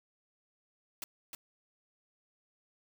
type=noise with echo; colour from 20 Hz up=white; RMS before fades=-40 dBFS; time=1.02-1.04 s; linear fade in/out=2 ms; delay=310 ms; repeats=1; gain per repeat=-4 dB; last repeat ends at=1.35 s; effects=none